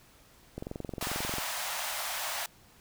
click train, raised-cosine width 2 ms, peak -23 dBFS, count 19, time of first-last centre 0.58-1.384 s, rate 22.4 Hz
pink high-pass noise, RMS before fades -35 dBFS, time 1.01-2.46 s, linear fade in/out 2 ms, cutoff 630 Hz, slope 48 dB/octave
effects pink hiss -59 dBFS RMS until 2.8 s

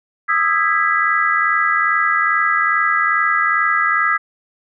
sine chord, E major seventh, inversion third, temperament just, 1236.1 / 1318.5 / 1648.1 / 1977.8 Hz, D#6 / E6 / G#6 / B6, -12 / 0 / -14 / +2 cents, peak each -19 dBFS, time 0.28-4.18 s, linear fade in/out 20 ms, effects none

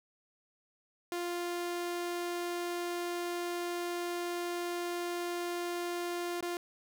sawtooth tone with dropouts, 349.2 Hz, F4, in tune, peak -30 dBFS, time 1.12-6.57 s, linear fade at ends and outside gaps 1 ms, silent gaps 6.408-6.426 s, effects none

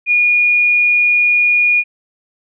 sine tone, 2440 Hz, D#7, 34 cents flat, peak -9 dBFS, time 0.06-1.84 s, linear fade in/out 50 ms, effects none

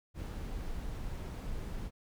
brown noise, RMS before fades -39 dBFS, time 0.14-1.91 s, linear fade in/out 50 ms, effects none

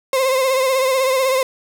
35% pulse tone with vibrato, 525 Hz, C5, 6 cents sharp, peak -13 dBFS, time 0.13-1.43 s, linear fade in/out 2 ms, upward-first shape triangle, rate 16 Hz, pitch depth 61 cents each way, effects 7-bit

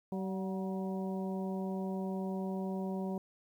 harmonic tone with a mistuned harmonic, 190.7 Hz, G3, 47 cents flat, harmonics 1 / 2 / 3 / 4 / 5, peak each -35 / -41 / -45 / -47 / -49 dBFS, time 0.12-3.18 s, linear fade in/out 2 ms, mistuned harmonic 4, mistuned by -51 cents, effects 11-bit

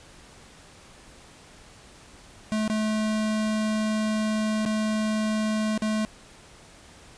square tone with dropouts, 215.9 Hz, A3, 33 cents flat, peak -24 dBFS, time 2.52-6.05 s, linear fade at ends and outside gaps 0 ms, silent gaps 2.678-2.699 / 4.652-4.66 / 5.777-5.821 s, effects pink hiss -50 dBFS RMS until 7.17 s + resampled to 22050 Hz

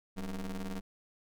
40% pulse ring-modulated tone, 92.5 Hz, F#2, in tune, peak -32 dBFS, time 0.16-0.81 s, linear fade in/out 20 ms, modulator 102 Hz, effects none

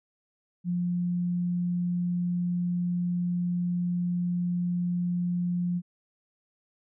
sine tone, 176.3 Hz, F3, 17 cents sharp, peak -25 dBFS, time 0.64-5.82 s, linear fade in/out 50 ms, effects none

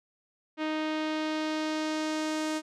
sawtooth tone with low-pass filter sweep, 310.7 Hz, D#4, 2 cents flat, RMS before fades -31 dBFS, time 0.57-2.62 s, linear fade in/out 50 ms, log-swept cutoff 3000 to 8000 Hz, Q 1.2, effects none

